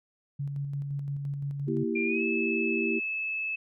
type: tone with tremolo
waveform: sine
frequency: 141.2 Hz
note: C#3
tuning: 32 cents sharp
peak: -29 dBFS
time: 0.39-1.84 s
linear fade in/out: 10 ms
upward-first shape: square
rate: 5.8 Hz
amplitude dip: 30%
type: chord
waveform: sine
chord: E diminished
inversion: second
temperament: equal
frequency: 233.1 / 329.6 / 392 Hz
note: Bb3 / E4 / G4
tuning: 0 / 0 / 0 cents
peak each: -31 dBFS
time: 1.67-3 s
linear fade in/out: 20 ms
type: tone with pitch glide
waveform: sine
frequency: 2390 to 2606 Hz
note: D7 to E7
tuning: +30 to -20 cents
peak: -29 dBFS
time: 1.95-3.56 s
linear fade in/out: 10 ms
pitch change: +150 cents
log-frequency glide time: 2.05-2.23 s
effects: none